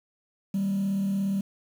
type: tone with frequency modulation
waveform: sine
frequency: 196 Hz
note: G3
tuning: in tune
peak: -22 dBFS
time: 0.54-1.41 s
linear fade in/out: 5 ms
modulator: 37.1 Hz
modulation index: 0.26
effects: tanh soft clip ceiling -22 dBFS + 8-bit